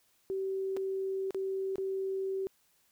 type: tone with dropouts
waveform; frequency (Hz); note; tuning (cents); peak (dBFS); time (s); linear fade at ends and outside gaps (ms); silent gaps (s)
sine; 384.6; G4; -33; -31; 0.3-2.47; 0; 0.766-0.77 / 1.307-1.346 / 1.757-1.782
effects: white hiss -70 dBFS RMS until 2.91 s